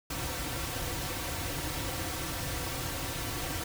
pink noise with comb filter, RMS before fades -35 dBFS, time 0.1-3.64 s, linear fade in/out 5 ms, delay 4.8 ms, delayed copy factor -0.75, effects none

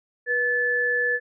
sine tone pair together, 487.1 / 1735.8 Hz, B4 / A6, -24 / -24 cents, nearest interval octave + minor seventh, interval 2200 cents, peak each -27 / -21 dBFS, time 0.26-1.2 s, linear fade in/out 50 ms, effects none

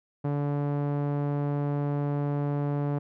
sawtooth tone with low-pass filter, 144.2 Hz, D3, 31 cents flat, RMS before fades -28 dBFS, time 0.24-2.99 s, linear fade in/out 10 ms, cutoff 870 Hz, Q 0.75, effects none

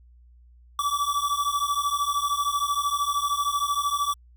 square beating tone pair, 1146 / 1159 Hz, D6 / D6, -43 / -23 cents, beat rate 13 Hz, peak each -27 dBFS, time 0.79-4.14 s, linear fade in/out 2 ms, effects added 60 Hz sine -50 dBFS peak until 4.36 s

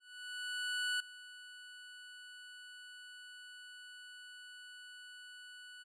25% pulse tone with ADSR envelope, 1480 Hz, F#6, in tune, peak -29 dBFS, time 0-5.84 s, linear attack 1000 ms, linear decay 4 ms, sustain -18 dB, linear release 24 ms, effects low-pass 9000 Hz 12 dB/octave

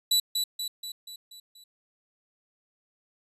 sawtooth tone with echo, 3951 Hz, B7, in tune, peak -17 dBFS, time 0.11-0.2 s, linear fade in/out 5 ms, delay 240 ms, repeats 6, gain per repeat -5 dB, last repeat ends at 1.64 s, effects resampled to 32000 Hz

